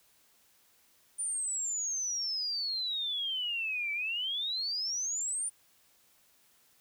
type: exponential two-way sweep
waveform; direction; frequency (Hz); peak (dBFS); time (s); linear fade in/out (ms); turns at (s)
sine; down then up; 9397 to 2295 to 9397; -31; 1.18-5.5; 20; 3.92
effects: white hiss -66 dBFS RMS until 6.8 s